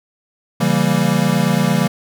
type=chord; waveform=square; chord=C# diminished seventh; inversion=none; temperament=equal with one note detuned; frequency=138.59 / 167.31 / 196 / 233.1 Hz; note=C#3 / E3 / G3 / Bb3; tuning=0 / +26 / 0 / 0 cents; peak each=-22 / -18 / -19 / -21 dBFS; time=0.6-1.88 s; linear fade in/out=10 ms; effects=none